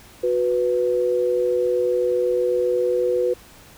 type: tone pair together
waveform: sine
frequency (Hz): 366 / 493.9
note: F#4 / B4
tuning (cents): -19 / 0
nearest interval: perfect fourth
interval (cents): 519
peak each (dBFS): -22 / -19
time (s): 0.23-3.34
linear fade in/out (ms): 10
effects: pink hiss -47 dBFS RMS until 3.77 s